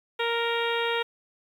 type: harmonic tone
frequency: 466.2 Hz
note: A#4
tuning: in tune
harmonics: 1 / 2 / 3 / 4 / 5 / 6 / 7 / 8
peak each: -28 / -31 / -33 / -34 / -35 / -36 / -36 / -37 dBFS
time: 0.19-1.03 s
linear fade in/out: 10 ms
effects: 9-bit

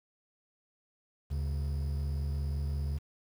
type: tone pair together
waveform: triangle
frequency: 74.02 / 139.5 Hz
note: D2 / C#3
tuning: +14 / +11 cents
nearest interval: major seventh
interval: 1097 cents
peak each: -29 / -36 dBFS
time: 1.3-2.99 s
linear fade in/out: 20 ms
effects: 9-bit

